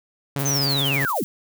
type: tone with vibrato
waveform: sawtooth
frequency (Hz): 138.59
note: C#3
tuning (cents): 0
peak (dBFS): -19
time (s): 0.36-1.05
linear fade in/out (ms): 0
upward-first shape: square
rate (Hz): 20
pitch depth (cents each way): 45
type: noise with tremolo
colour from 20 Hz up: violet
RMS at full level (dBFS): -29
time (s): 0.39-1.24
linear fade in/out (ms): 0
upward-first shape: sine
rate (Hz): 13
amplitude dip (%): 65
type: linear sweep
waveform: sine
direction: down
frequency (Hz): 6360 to 113.1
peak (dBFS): -21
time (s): 0.45-1.24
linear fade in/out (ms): 10
effects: none

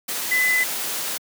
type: tone in noise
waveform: sine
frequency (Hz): 2012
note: B6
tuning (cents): +32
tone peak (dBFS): -17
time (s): 0.31-0.64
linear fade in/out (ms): 10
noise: white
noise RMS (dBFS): -27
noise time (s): 0.08-1.18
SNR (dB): +7
effects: high-pass 200 Hz 12 dB/octave

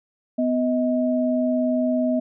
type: tone pair together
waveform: sine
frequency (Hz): 250 / 632.5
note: B3 / D#5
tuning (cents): +21 / +28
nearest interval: octave + major third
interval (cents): 1607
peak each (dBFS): -20 / -23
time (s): 0.38-2.2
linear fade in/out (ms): 10
effects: none

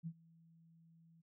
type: tone with ADSR envelope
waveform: sine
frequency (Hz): 164.81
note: E3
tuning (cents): 0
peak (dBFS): -39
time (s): 0.03-1.22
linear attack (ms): 37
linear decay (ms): 60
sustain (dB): -24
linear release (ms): 17
effects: none

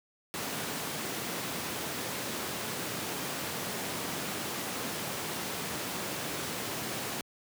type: high-pass noise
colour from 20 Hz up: pink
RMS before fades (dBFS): -36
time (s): 0.34-7.21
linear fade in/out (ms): 0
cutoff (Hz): 140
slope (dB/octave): 12
effects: high-pass 80 Hz 12 dB/octave

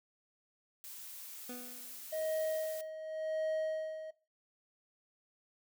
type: noise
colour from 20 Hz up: blue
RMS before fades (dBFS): -48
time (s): 0.84-2.81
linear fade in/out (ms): 0
type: tone with exponential decay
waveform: 25% pulse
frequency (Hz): 246.9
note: B3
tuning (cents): 0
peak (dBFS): -38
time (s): 1.49-2.18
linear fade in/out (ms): 5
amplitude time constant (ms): 150
type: tone with tremolo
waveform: triangle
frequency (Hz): 630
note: D#5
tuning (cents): +21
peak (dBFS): -30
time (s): 2.12-4.11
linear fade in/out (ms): 10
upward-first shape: sine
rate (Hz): 0.9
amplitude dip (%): 70
effects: noise-tail reverb RT60 0.3 s tail -18 dB re dry

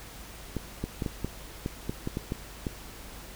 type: clicks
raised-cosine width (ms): 3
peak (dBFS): -17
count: 11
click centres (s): 0.567 / 0.84 / 1.022 / 1.062 / 1.246 / 1.661 / 1.895 / 2.074 / 2.171 / 2.321 / 2.668
effects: added 50 Hz sine -47 dBFS peak until 3.35 s + pink hiss -46 dBFS RMS until 3.35 s

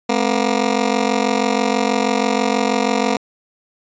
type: ring-modulated tone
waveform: 15% pulse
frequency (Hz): 236.9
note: A#3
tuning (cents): +28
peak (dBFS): -6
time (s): 0.09-3.17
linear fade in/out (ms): 2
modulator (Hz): 23.1
effects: resampled to 16000 Hz

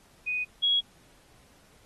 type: tone pair in turn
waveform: sine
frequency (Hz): 2489 / 3322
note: D#7 / G#7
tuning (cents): 0 / 0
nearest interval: perfect fourth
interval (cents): 500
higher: second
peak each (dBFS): -27 / -21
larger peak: second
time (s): 0.26-0.45 / 0.62-0.81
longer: neither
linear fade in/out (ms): 20
effects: pink hiss -60 dBFS RMS until 1.85 s + AAC 32 kbps

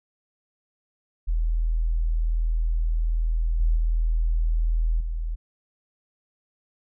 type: tone with level steps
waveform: sine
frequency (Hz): 40.64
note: E1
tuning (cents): -24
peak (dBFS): -20 / -17 / -19 / -25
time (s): 1.27-5.36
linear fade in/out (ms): 20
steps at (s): 3.6 / 3.76 / 5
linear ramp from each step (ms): 5
effects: none

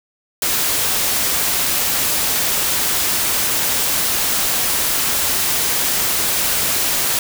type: noise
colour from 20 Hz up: white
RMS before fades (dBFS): -18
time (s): 0.42-7.19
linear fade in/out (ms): 2
effects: none

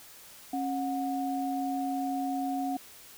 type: tone pair together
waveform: sine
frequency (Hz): 272.2 / 730.5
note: C#4 / F#5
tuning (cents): -31 / -22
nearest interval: octave + perfect fourth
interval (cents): 1709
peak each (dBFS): -31 / -32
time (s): 0.53-2.77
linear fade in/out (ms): 5
effects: white hiss -51 dBFS RMS until 3.17 s

